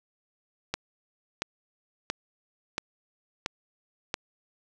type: click train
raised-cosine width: 0.2 ms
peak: -11 dBFS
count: 6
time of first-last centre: 0.74-4.141 s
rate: 1.47 Hz
effects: none